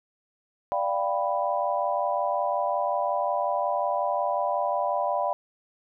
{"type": "chord", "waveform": "sine", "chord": "G dominant seventh", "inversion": "second", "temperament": "equal", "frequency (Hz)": [587.3, 698.5, 784, 987.8], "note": ["D5", "F5", "G5", "B5"], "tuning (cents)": [0, 0, 0, 0], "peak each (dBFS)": [-28, -29, -30, -29], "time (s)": [0.72, 5.33], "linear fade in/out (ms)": 0, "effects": []}